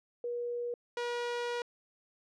sine / sawtooth tone pair in turn, 480.4 / 480.4 Hz, B4 / B4, -48 / -48 cents, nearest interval unison, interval 0 cents, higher neither, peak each -33 / -29 dBFS, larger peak second, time 0.24-0.74 / 0.97-1.62 s, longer second, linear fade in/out 2 ms, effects low-pass 5000 Hz 12 dB/octave

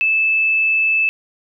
sine tone, 2624 Hz, E7, 9 cents flat, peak -13 dBFS, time 0.01-1.09 s, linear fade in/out 0 ms, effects none

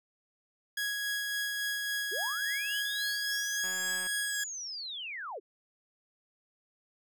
sawtooth tone with tremolo, 1661.2 Hz, G#6, in tune, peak -27 dBFS, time 0.77-4.44 s, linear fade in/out 5 ms, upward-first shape sine, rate 3.6 Hz, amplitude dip 25%
sine linear two-way sweep, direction up then down, 321.8 to 8870 to 321.8 Hz, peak -37 dBFS, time 2.11-5.4 s, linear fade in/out 20 ms, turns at 4.18 s
click train, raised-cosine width 0.5 ms, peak -32 dBFS, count 80, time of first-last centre 3.64-4.069 s, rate 184 Hz
effects none

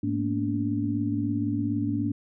sine tone cluster, 105.7 / 223.2 / 240.4 / 287.1 Hz, G#2 / A3 / B3 / D4, +31 / +25 / -46 / -39 cents, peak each -30 / -32 / -33 / -27 dBFS, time 0.03-2.12 s, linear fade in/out 5 ms, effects none

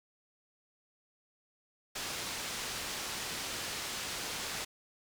white low-pass noise, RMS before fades -39 dBFS, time 1.95-4.65 s, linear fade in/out 10 ms, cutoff 6400 Hz, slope 12 dB/octave, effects none

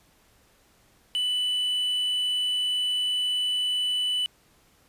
triangle tone with quantisation, 2983 Hz, F#7, 13 cents sharp, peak -22 dBFS, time 1.15-4.26 s, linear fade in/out 0 ms, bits 8, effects pink hiss -61 dBFS RMS until 4.88 s + resampled to 32000 Hz

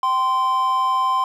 triangle tone pair together, 774 / 1038 Hz, G5 / C6, -22 / -14 cents, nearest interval perfect fourth, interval 508 cents, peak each -24 / -15 dBFS, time 0.03-1.24 s, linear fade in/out 2 ms, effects none

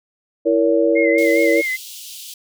sine chord, A# diminished, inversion second, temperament equal with one note detuned, 329.6 / 466.2 / 564.7 Hz, E4 / A#4 / C#5, 0 / 0 / +32 cents, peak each -17 dBFS, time 0.45-1.62 s, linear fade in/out 20 ms
sine tone with vibrato, 2093 Hz, C7, in tune, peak -19 dBFS, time 0.95-1.77 s, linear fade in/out 20 ms, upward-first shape sine, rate 4.9 Hz, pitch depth 53 cents each way
pink high-pass noise, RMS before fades -35 dBFS, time 1.18-2.34 s, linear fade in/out 2 ms, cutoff 2900 Hz, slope 48 dB/octave
effects none

